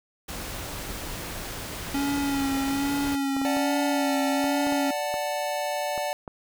pink noise, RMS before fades -35 dBFS, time 0.28-3.16 s, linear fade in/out 10 ms
square tone with vibrato, 277.4 Hz, C#4, 1 cent sharp, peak -25 dBFS, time 1.94-4.91 s, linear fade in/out 5 ms, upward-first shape sine, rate 1.2 Hz, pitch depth 32 cents each way
clicks, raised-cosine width 1 ms, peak -22 dBFS, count 10, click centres 3.071 / 3.366 / 3.416 / 3.568 / 4.442 / 4.669 / 4.724 / 5.141 / 5.978 / 6.278 s
square chord, D major, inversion none, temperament equal, 587.3 / 740 / 880 Hz, D5 / F#5 / A5, 0 / 0 / 0 cents, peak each -30 / -32 / -34 dBFS, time 3.45-6.13 s, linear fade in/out 0 ms
effects none

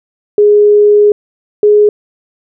sine tone pair in turn, 415.3 / 417.6 Hz, G#4 / G#4, 0 / +10 cents, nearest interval unison, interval 10 cents, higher second, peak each -3 dBFS, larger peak neither, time 0.38-1.12 / 1.63-1.89 s, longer first, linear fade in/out 2 ms, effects none

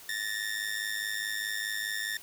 sawtooth ring-modulated tone, 1805 Hz, A6, 44 cents sharp, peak -25 dBFS, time 0.09-2.17 s, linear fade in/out 0 ms, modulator 52.4 Hz, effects white hiss -50 dBFS RMS until 2.22 s

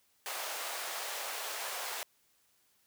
pink high-pass noise, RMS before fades -39 dBFS, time 0.26-2.03 s, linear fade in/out 0 ms, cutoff 550 Hz, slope 24 dB/octave, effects white hiss -71 dBFS RMS until 2.86 s

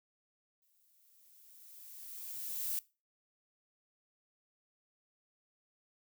violet noise with exponential growth, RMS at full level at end -35 dBFS, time 0.62-2.79 s, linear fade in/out 1 ms, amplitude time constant 470 ms, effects noise-tail reverb RT60 0.3 s tail -21 dB re dry

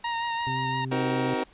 sawtooth tone with vibrato, 932.3 Hz, A#5, in tune, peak -23 dBFS, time 0.04-0.85 s, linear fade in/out 5 ms, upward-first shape sine, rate 5.8 Hz, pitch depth 23 cents each way
harmonic tone, 130.81 Hz, C3, in tune, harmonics 1 / 2 / 3, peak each -31 / -37 / -41 dBFS, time 0.47-1.34 s, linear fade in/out 0 ms
25% pulse chord, C half-diminished seventh, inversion none, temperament just, 261.6 / 314 / 376.7 / 470.9 Hz, C4 / Eb4 / Gb4 / Bb4, 0 / +16 / +31 / +18 cents, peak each -27 / -29 / -28 / -28 dBFS, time 0.91-1.44 s, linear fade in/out 10 ms
effects pink hiss -56 dBFS RMS until 1.53 s + resampled to 8000 Hz

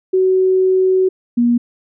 sine tone pair in turn, 374.8 / 238.9 Hz, F#4 / A#3, +22 / +43 cents, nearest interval minor sixth, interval 779 cents, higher first, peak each -10 dBFS, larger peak neither, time 0.13-1.09 / 1.37-1.58 s, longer first, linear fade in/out 10 ms, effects none

